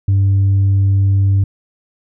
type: tone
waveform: sine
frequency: 98 Hz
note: G2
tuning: in tune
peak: -7 dBFS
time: 0.08-1.44 s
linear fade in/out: 5 ms
effects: tanh soft clip ceiling -8 dBFS